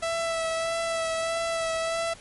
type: tone with vibrato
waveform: sawtooth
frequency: 659.3 Hz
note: E5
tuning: in tune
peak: -22 dBFS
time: 0.02-2.14 s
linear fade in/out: 10 ms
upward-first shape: sine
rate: 1.6 Hz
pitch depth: 20 cents each way
effects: pink hiss -48 dBFS RMS until 2.2 s + MP3 48 kbps